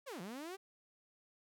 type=linear two-way sweep; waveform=sawtooth; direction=down then up; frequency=594 to 164.7 to 400.4 Hz; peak=-40 dBFS; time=0.06-0.57 s; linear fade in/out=20 ms; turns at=0.21 s; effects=none